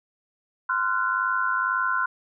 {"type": "tone cluster", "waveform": "sine", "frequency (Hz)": [1037, 1381, 1483], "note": ["C6", "F6", "F#6"], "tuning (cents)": [-16, -20, 4], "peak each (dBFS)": -26, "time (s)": [0.69, 2.06], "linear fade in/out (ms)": 5, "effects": []}